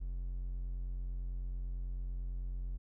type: tone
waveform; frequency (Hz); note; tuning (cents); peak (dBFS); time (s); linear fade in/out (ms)
triangle; 44.52; F1; +34; -34; 0-2.78; 20
effects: none